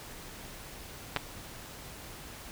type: clicks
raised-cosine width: 0.3 ms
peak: -11 / -16 dBFS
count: 2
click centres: 1.163 / 1.17 s
effects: pink hiss -46 dBFS RMS until 2.51 s